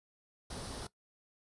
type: noise with comb filter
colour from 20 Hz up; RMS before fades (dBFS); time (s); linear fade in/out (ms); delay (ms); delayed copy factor
pink; -43; 0.5-0.87; 5; 0.21; +0.5
effects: noise-tail reverb RT60 0.1 s tail -18 dB re dry + resampled to 24000 Hz